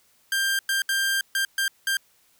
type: tone bursts at uneven times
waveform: sawtooth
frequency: 1588 Hz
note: G6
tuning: 22 cents sharp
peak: -18 dBFS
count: 6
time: 0.32-0.59 / 0.69-0.82 / 0.89-1.21 / 1.35-1.45 / 1.58-1.68 / 1.87-1.97 s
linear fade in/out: 2 ms
effects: white hiss -62 dBFS RMS until 2.39 s